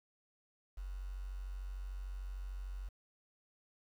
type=tone with quantisation; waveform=sine; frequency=46.69 Hz; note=F#1; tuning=16 cents sharp; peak=-40 dBFS; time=0.77-2.89 s; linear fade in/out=10 ms; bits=10; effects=none